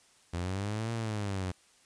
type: linear two-way sweep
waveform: sawtooth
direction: up then down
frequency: 84 to 116.54 to 89.5 Hz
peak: -28 dBFS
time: 0.33-1.52 s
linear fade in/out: 10 ms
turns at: 0.92 s
effects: white hiss -63 dBFS RMS until 1.85 s + resampled to 22050 Hz

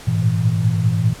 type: tone cluster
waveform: sine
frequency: 103.3 / 113.3 / 118.3 / 164.7 Hz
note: G#2 / A#2 / A#2 / E3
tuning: -9 / -49 / +26 / -1 cents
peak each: -20 dBFS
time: 0.07-1.14 s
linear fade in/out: 10 ms
effects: pink hiss -38 dBFS RMS until 1.2 s + low-pass 11000 Hz 12 dB/octave

